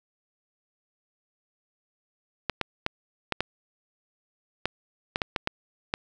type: clicks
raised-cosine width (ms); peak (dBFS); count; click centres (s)
0.3; -9; 11; 2.497 / 2.613 / 2.864 / 3.323 / 3.406 / 4.656 / 5.159 / 5.218 / 5.362 / 5.474 / 5.939
effects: none